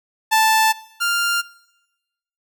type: tone pair in turn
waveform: sawtooth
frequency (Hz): 880 / 1396.9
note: A5 / F6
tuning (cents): 0 / 0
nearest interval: minor sixth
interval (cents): 800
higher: second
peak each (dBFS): -9 / -14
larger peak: first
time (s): 0.31-0.73 / 1-1.42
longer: neither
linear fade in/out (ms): 20
effects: noise-tail reverb RT60 1.0 s tail -21 dB re dry